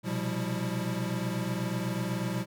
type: tone cluster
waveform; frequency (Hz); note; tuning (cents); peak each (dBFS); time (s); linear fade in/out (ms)
square; 121.3 / 129.4 / 177.8 / 197.9 / 326; B2 / C3 / F3 / G3 / E4; -31 / -19 / +31 / +17 / -19; -36 / -40 / -35 / -36 / -40; 0.03-2.46; 50
effects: none